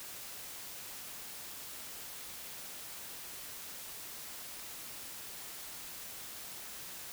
silence, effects white hiss -46 dBFS RMS until 7.12 s

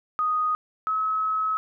sine tone pair in turn, 1244.5 / 1285.4 Hz, D#6 / E6, 0 / -44 cents, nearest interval minor second, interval 56 cents, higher second, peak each -21 / -22 dBFS, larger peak first, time 0.19-0.55 / 0.87-1.57 s, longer second, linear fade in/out 0 ms, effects none

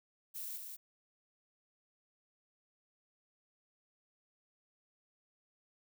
violet noise with echo, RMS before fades -43 dBFS, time 0.34-0.58 s, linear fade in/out 20 ms, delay 190 ms, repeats 1, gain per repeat -4 dB, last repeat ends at 0.77 s, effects none

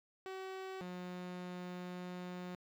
sawtooth tone pair in turn, 379.5 / 179.93 Hz, F#4 / F#3, +44 / -48 cents, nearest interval octave + minor second, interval 1292 cents, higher first, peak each -39 / -39 dBFS, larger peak neither, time 0.26-0.81 / 0.81-2.55 s, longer second, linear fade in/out 0 ms, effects low-pass 4000 Hz 12 dB/octave + 11-bit

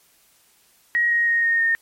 sine tone with pitch steps, 1894 / 1878.7 / 1863.6 / 1848.6 / 1833.7 Hz, A#6 / A#6 / A#6 / A#6 / A#6, +27 / +13 / -1 / -15 / -29 cents, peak -16 dBFS, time 0.95-1.75 s, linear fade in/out 0 ms, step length 160 ms, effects white hiss -58 dBFS RMS until 1.81 s + MP3 64 kbps

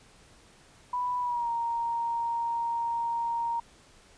sine tone with pitch glide, 987.8 to 932.4 Hz, B5 to A#5, 0 to 0 cents, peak -27 dBFS, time 0.93-3.6 s, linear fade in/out 5 ms, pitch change -100 cents, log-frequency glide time 1.2-1.5 s, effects pink hiss -57 dBFS RMS until 4.17 s + resampled to 22050 Hz

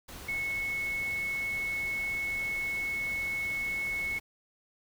sine tone in noise, 2198 Hz, C#7, 15 cents flat, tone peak -30 dBFS, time 0.28-4.19 s, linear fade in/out 10 ms, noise pink, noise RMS -45 dBFS, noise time 0.08-4.2 s, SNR +12 dB, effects none

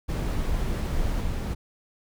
brown noise with level steps, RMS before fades -26 / -28 dBFS, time 0.08-1.55 s, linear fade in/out 20 ms, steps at 1.21 s, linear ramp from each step 2 ms, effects none

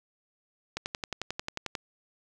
click train, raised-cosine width 0.2 ms, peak -15 dBFS, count 12, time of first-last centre 0.77-1.752 s, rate 11.2 Hz, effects none

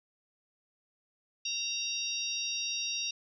harmonic tone with a mistuned harmonic, 937 Hz, A#5, 9 cents sharp, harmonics 3 / 4 / 5 / 6, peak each -37 / -37 / -41 / -36 dBFS, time 1.45-3.11 s, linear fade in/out 5 ms, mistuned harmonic 3, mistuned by -29 cents, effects none

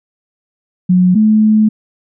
sine tone pair in turn, 181.7 / 215.6 Hz, F#3 / A3, -31 / -35 cents, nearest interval minor third, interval 296 cents, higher second, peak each -6 dBFS, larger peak neither, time 0.89-1.15 / 1.15-1.69 s, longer second, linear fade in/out 10 ms, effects none

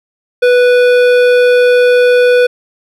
sine tone with hard clipping, 493 Hz, B4, 3 cents flat, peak -7 dBFS, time 0.42-2.47 s, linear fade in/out 10 ms, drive 13 dB, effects none

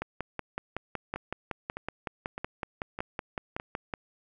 two click trains, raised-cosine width 0.5 ms, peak -21 / -17 dBFS, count 5 / 22, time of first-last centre 1.16-3.599 / 0.02-3.938 s, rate 1.64 / 5.36 Hz, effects none

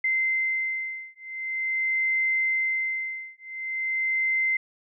sine beating tone pair, 2075 / 2075.45 Hz, C7 / C7, -15 / -15 cents, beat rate 0.45 Hz, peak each -27 dBFS, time 0.04-4.57 s, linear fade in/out 5 ms, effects none

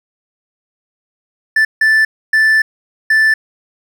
triangle tone bursts at uneven times, 1760 Hz, A6, in tune, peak -6 dBFS, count 4, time 1.56-1.65 / 1.81-2.05 / 2.33-2.62 / 3.1-3.34 s, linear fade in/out 5 ms, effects none

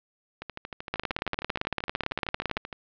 two click trains, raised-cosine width 0.3 ms, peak -19 / -10 dBFS, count 31 / 30, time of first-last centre 0.42-2.728 / 0.94-2.569 s, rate 13 / 17.8 Hz, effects low-pass 4000 Hz 12 dB/octave

